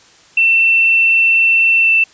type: tone with pitch glide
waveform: sine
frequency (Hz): 2688 to 2668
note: E7 to E7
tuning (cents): +33 to +20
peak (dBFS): -8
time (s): 0.37-2.04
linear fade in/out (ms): 5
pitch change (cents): -13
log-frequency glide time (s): 1.82-1.9
effects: white hiss -46 dBFS RMS until 2.13 s + resampled to 16000 Hz